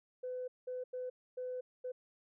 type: tone bursts at uneven times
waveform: sine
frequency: 504 Hz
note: B4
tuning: 35 cents sharp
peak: -37 dBFS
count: 5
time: 0.23-0.48 / 0.67-0.84 / 0.93-1.1 / 1.37-1.61 / 1.84-1.92 s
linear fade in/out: 10 ms
effects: tanh soft clip ceiling -33 dBFS